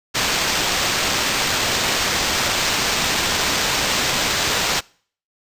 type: noise with sample-and-hold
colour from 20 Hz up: white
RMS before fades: -20 dBFS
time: 0.14-4.81 s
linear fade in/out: 20 ms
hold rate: 11025 Hz
effects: noise-tail reverb RT60 0.5 s tail -25 dB re dry + resampled to 32000 Hz